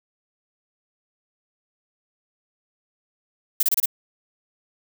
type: noise bursts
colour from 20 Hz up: violet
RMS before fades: -19 dBFS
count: 5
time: 3.6-3.858 s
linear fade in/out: 5 ms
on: 30 ms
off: 27 ms
effects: none